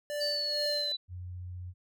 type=tone with tremolo; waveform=square; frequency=587.3 Hz; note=D5; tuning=in tune; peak=-32 dBFS; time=0.1-0.92 s; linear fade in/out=0 ms; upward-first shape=sine; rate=2.2 Hz; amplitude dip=65%
type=linear sweep; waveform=sine; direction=down; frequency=4618 to 3951 Hz; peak=-30 dBFS; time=0.2-0.97 s; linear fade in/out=20 ms
type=tone with vibrato; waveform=sine; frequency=90 Hz; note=F#2; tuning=47 cents flat; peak=-38 dBFS; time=1.08-1.74 s; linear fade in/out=50 ms; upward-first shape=sine; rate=15 Hz; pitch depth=10 cents each way
effects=none